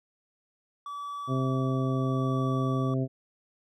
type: tone with tremolo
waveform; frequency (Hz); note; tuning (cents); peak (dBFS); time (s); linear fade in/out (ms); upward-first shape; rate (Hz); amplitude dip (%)
triangle; 1149; D6; -38; -32; 0.86-2.94; 2; sine; 0.76; 35
type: harmonic tone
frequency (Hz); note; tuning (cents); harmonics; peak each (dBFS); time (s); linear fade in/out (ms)
131.4; C3; +8; 1 / 2 / 3 / 4 / 5; -27 / -30 / -35 / -39 / -38; 1.27-3.08; 50
effects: none